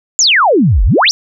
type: exponential two-way sweep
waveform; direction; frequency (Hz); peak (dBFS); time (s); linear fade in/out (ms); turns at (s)
sine; down then up; 7459 to 39.61 to 6140; -6; 0.19-1.11; 0; 0.84
effects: none